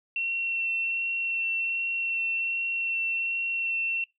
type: tone with vibrato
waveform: sine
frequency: 2714 Hz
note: E7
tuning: 50 cents sharp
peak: -26 dBFS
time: 0.16-4.04 s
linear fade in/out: 2 ms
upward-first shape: sine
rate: 1.3 Hz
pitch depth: 9 cents each way
effects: noise-tail reverb RT60 0.2 s tail -22 dB re dry